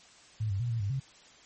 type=tone with pitch steps; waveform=sine; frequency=108.3 / 97.3 / 120.5 / 114.8 / 100.2 / 134.4 Hz; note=A2 / G2 / B2 / A#2 / G2 / C3; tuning=-27 / -12 / -42 / -26 / +38 / +47 cents; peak=-28 dBFS; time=0.4-1 s; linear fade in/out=10 ms; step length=100 ms; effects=white hiss -56 dBFS RMS until 1.45 s + MP3 32 kbps